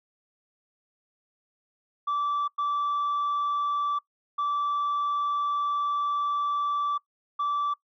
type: tone bursts at uneven times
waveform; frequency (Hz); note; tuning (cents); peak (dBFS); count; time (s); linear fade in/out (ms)
sine; 1161; D6; -20; -22; 4; 2.07-2.48 / 2.58-3.99 / 4.38-6.98 / 7.39-7.74; 10
effects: noise-tail reverb RT60 0.1 s tail -22 dB re dry + tanh soft clip ceiling -23 dBFS